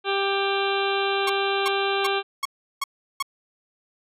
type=harmonic tone; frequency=394.3 Hz; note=G4; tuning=10 cents sharp; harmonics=1 / 2 / 3 / 4 / 6 / 7 / 8 / 9 / 10; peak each=-25 / -28 / -30 / -31 / -33 / -33 / -34 / -35 / -35 dBFS; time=0.04-2.23 s; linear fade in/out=50 ms
type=tone bursts; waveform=sawtooth; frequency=1100 Hz; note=C#6; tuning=14 cents flat; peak=-19 dBFS; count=6; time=1.27-3.226 s; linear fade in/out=5 ms; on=26 ms; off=360 ms
effects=resampled to 32000 Hz